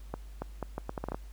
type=accelerating click train; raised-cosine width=1 ms; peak=-20 dBFS; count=10; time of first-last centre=0.14-1.145 s; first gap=280 ms; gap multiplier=0.74; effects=added 50 Hz sine -43 dBFS peak until 1.32 s + pink hiss -61 dBFS RMS until 1.32 s